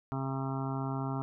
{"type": "harmonic tone", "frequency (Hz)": 134.4, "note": "C3", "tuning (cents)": 47, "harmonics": [1, 2, 3, 5, 6, 7, 8, 9, 10], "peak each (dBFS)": [-34, -37, -44, -44, -44, -44, -47, -46, -47], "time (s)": [0.12, 1.22], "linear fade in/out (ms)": 0, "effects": []}